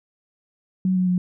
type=tone with pitch steps; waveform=sine; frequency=186.4 / 183.41 / 180.47 Hz; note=F#3 / F#3 / F#3; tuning=+13 / -15 / -43 cents; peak=-17 dBFS; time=0.85-1.18 s; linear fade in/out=2 ms; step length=110 ms; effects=none